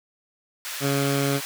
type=high-pass noise; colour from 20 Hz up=pink; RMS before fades=-33 dBFS; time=0.65-1.45 s; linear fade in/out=0 ms; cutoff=1500 Hz; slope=12 dB/octave
type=tone; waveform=15% pulse; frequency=139.5 Hz; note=C#3; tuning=11 cents sharp; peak=-15 dBFS; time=0.8-1.41 s; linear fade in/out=50 ms
effects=none